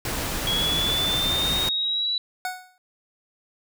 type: noise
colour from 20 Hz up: pink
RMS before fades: -28 dBFS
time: 0.05-1.69 s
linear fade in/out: 2 ms
type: exponential sweep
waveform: sine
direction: up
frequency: 3317 to 3951 Hz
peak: -22 dBFS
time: 0.47-2.18 s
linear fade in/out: 2 ms
type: tone with exponential decay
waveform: 25% pulse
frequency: 737 Hz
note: F#5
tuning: 7 cents flat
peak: -20 dBFS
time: 2.45-2.78 s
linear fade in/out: 1 ms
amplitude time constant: 71 ms
effects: none